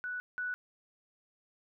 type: tone pair in turn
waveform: sine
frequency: 1480 / 1480 Hz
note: F#6 / F#6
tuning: 0 / 0 cents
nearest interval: unison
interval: 0 cents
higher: neither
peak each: -35 / -33 dBFS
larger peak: second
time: 0.04-0.2 / 0.38-0.54 s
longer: neither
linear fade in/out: 0 ms
effects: none